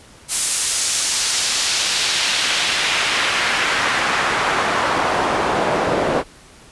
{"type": "noise with band-pass filter sweep", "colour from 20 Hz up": "pink", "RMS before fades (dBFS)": -19, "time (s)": [0.28, 6.24], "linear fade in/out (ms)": 50, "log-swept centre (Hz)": [9500, 530], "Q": 1, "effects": ["pink hiss -45 dBFS RMS until 6.71 s", "resampled to 24000 Hz"]}